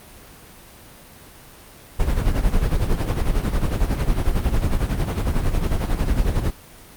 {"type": "noise with tremolo", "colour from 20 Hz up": "brown", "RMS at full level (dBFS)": -17, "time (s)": [1.99, 6.51], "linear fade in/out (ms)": 10, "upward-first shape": "sine", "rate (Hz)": 11, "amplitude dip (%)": 65, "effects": ["pink hiss -44 dBFS RMS until 6.96 s", "Opus 32 kbps"]}